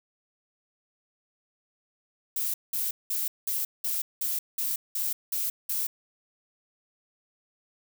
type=noise bursts; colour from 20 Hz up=violet; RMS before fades=-29 dBFS; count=10; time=2.36-5.87 s; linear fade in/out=5 ms; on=180 ms; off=190 ms; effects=none